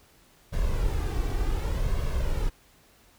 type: noise with flanger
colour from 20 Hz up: brown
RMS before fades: -26 dBFS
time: 0.52-2.5 s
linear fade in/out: 20 ms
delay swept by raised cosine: 1.8 to 2.63 ms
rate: 0.67 Hz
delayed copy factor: +0.55
effects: pink hiss -59 dBFS RMS until 3.18 s